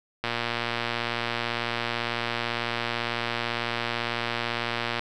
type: click train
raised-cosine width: 0.3 ms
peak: -11 dBFS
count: 562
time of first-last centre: 0.24-4.994 s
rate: 118 Hz
effects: none